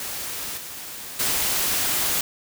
white noise with level steps, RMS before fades -31 / -36 / -23 dBFS, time 0-2.21 s, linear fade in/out 2 ms, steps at 0.57 / 1.19 s, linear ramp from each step 10 ms, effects none

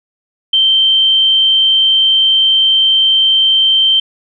sine tone, 3125 Hz, G7, 6 cents flat, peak -7 dBFS, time 0.53-4 s, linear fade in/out 5 ms, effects none

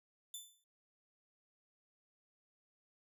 15% pulse tone with exponential decay, 3520 Hz, A7, in tune, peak -35 dBFS, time 0.34-0.64 s, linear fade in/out 2 ms, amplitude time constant 65 ms, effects none

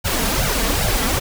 pink noise with flanger, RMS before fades -19 dBFS, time 0.04-1.2 s, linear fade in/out 20 ms, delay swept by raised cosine 1.3 to 4.5 ms, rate 2.5 Hz, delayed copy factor +0.85, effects none

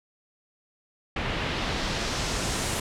pink noise with low-pass filter sweep, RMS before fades -29 dBFS, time 1.16-2.8 s, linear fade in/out 5 ms, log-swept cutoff 2600 to 10000 Hz, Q 1.3, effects none

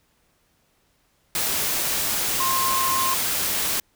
sine tone in noise, 1058 Hz, C6, 19 cents sharp, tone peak -22 dBFS, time 2.4-3.14 s, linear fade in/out 2 ms, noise white, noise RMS -24 dBFS, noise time 1.35-3.8 s, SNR -1 dB, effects pink hiss -65 dBFS RMS until 3.95 s

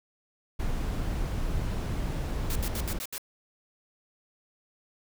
brown noise, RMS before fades -30 dBFS, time 0.59-2.99 s, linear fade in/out 10 ms
white noise bursts, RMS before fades -36 dBFS, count 6, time 2.5-3.181 s, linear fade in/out 2 ms, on 56 ms, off 69 ms
effects none

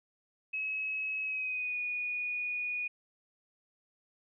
sine tone with pitch glide, 2567 to 2461 Hz, E7 to D#7, -47 to -20 cents, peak -32 dBFS, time 0.53-2.88 s, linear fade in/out 10 ms, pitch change -73 cents, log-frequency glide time 1.23-1.78 s, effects none

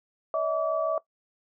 sine tone cluster, 577 / 643 / 1151 Hz, D5 / E5 / D6, -31 / -43 / -35 cents, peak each -31 / -26 / -30 dBFS, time 0.34-0.98 s, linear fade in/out 2 ms, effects noise-tail reverb RT60 0.1 s tail -18 dB re dry

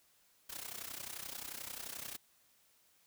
white noise with amplitude modulation, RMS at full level -42 dBFS, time 0.49-2.17 s, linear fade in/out 10 ms, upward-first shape sine, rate 31.4 Hz, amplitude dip 80%, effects white hiss -70 dBFS RMS until 3.06 s

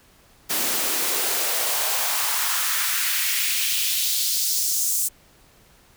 white noise with high-pass filter sweep, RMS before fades -23 dBFS, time 0.49-5.09 s, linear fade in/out 20 ms, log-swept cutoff 230 to 7800 Hz, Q 1.7, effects pink hiss -55 dBFS RMS until 5.96 s

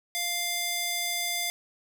square tone with high-pass filter, 698.5 Hz, F5, in tune, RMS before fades -30 dBFS, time 0.15-1.5 s, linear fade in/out 0 ms, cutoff 2200 Hz, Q 0.57, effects none

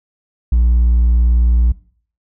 triangle tone with hard clipping, 59.1 Hz, A#1, 24 cents sharp, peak -8 dBFS, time 0.52-1.72 s, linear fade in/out 5 ms, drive 1 dB, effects noise-tail reverb RT60 0.5 s tail -20 dB re dry

